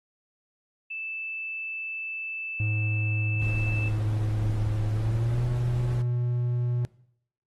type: tone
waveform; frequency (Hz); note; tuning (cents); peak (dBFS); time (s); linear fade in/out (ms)
sine; 2637; E7; 0; -32; 0.9-3.89; 10
type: tone with pitch glide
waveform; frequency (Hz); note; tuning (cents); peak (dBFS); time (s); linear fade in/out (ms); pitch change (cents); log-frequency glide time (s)
triangle; 107.1 to 121.61; A2 to B2; -46 to -26; -22; 2.6-6.85; 0; +220; 4.94-5.42
type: noise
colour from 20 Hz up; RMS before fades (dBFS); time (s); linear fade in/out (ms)
brown; -35; 3.41-6.02; 5
effects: noise-tail reverb RT60 0.7 s tail -21 dB re dry + AAC 32 kbps